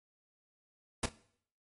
pink noise with echo, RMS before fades -31 dBFS, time 1.03-1.06 s, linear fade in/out 5 ms, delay 31 ms, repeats 2, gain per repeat -15 dB, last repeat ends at 1.122 s, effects noise-tail reverb RT60 0.6 s tail -19 dB re dry + MP3 48 kbps

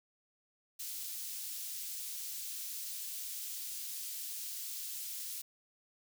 white high-pass noise, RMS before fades -42 dBFS, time 0.79-5.42 s, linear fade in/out 10 ms, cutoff 4000 Hz, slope 12 dB/octave, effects none

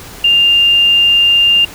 sine tone, 2800 Hz, F7, 4 cents sharp, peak -6 dBFS, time 0.24-1.65 s, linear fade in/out 5 ms, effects pink hiss -32 dBFS RMS until 1.74 s

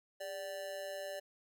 square tone with amplitude modulation, 584 Hz, D5, 10 cents flat, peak -38 dBFS, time 0.2-1.2 s, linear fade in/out 10 ms, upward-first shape sine, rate 179 Hz, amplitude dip 70%, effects 13-bit

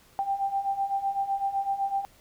sine beating tone pair, 783 / 790.9 Hz, G5 / G5, -2 / +15 cents, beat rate 7.9 Hz, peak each -31 / -27 dBFS, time 0.19-2.05 s, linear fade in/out 0 ms, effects pink hiss -58 dBFS RMS until 2.2 s

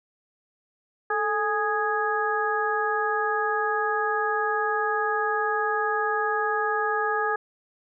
harmonic tone with a mistuned harmonic, 415.3 Hz, G#4, in tune, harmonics 1 / 2 / 3 / 4, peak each -28 / -28 / -28 / -28 dBFS, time 1.1-7.36 s, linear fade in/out 5 ms, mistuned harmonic 1, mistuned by +85 cents, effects none

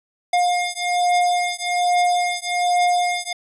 square beating tone pair, 710 / 711.2 Hz, F5 / F5, +28 / +31 cents, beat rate 1.2 Hz, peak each -21 dBFS, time 0.33-3.33 s, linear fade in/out 5 ms, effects resampled to 24000 Hz

